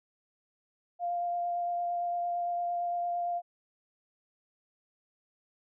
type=tone with vibrato; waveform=sine; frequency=698.5 Hz; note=F5; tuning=in tune; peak=-29 dBFS; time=0.99-3.42 s; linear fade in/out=50 ms; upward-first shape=sine; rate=8.8 Hz; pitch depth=10 cents each way; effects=none